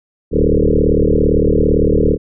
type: tone with frequency modulation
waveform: sine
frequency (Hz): 240.8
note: B3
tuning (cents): -44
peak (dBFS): -9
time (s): 0.31-2.18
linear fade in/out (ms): 50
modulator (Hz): 37.7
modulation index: 6.5
effects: none